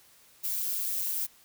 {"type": "noise with amplitude modulation", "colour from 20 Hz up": "violet", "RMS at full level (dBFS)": -28, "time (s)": [0.43, 1.27], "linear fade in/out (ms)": 20, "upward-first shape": "sine", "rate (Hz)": 192, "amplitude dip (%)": 70, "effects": ["white hiss -59 dBFS RMS until 1.44 s"]}